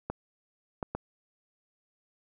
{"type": "clicks", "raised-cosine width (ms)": 1, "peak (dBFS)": -18, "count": 3, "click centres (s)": [0.1, 0.828, 0.95], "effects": []}